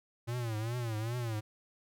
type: tone with vibrato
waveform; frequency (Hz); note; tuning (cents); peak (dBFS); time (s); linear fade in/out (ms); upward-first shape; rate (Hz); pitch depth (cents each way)
square; 115.1; A#2; -22; -34; 0.27-1.41; 20; triangle; 2.5; 150
effects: none